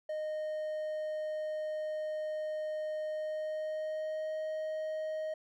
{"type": "tone with pitch glide", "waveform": "triangle", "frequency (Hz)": [617, 624.9], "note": ["D#5", "D#5"], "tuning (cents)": [-15, 7], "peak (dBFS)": -32, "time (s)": [0.09, 5.34], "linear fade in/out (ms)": 5, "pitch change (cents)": 22, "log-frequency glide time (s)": [3.05, 4.35], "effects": []}